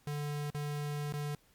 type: tone with dropouts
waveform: square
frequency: 146.83 Hz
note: D3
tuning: in tune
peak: -35 dBFS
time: 0.07-1.35 s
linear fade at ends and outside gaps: 2 ms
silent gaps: 0.503-0.546 / 1.125-1.137 s
effects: pink hiss -67 dBFS RMS until 1.54 s + MP3 96 kbps